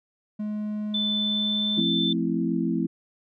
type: tone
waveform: triangle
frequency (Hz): 211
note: G#3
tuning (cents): +28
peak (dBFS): -25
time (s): 0.39-1.81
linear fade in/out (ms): 10
type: tone with pitch glide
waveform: sine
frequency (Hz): 3520 to 3540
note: A7 to A7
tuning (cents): 0 to +10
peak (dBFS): -24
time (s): 0.94-2.13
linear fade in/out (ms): 5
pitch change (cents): +10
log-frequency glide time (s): 1.16-1.73
type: chord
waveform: sine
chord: F major seventh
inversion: none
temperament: equal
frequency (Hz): 174.61 / 220 / 261.6 / 329.6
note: F3 / A3 / C4 / E4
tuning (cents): 0 / 0 / 0 / 0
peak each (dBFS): -28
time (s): 1.77-2.87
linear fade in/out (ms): 10
effects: none